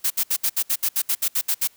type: noise bursts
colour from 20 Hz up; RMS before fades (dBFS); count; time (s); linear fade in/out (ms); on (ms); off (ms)
blue; -21; 13; 0.04-1.676; 10; 64; 67
effects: white hiss -56 dBFS RMS until 1.76 s